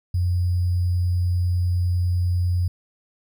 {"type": "tone with sample-and-hold", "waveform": "sine", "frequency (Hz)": 89, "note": "F2", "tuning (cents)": 33, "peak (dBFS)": -18, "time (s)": [0.14, 2.68], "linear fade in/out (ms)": 5, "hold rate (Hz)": 4900, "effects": []}